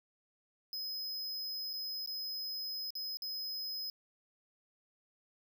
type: tone with dropouts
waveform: square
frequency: 5070 Hz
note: D#8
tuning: 32 cents sharp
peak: -38 dBFS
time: 0.73-3.9 s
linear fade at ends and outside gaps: 1 ms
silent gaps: 1.732-1.736 / 2.061-2.074 / 2.905-2.953 / 3.171-3.221 s
effects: none